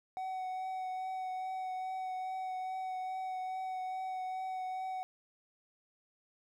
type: tone with vibrato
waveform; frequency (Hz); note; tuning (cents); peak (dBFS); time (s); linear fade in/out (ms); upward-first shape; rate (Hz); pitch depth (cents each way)
triangle; 749; F#5; +21; -34; 0.17-5.03; 0; triangle; 2.4; 16
effects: none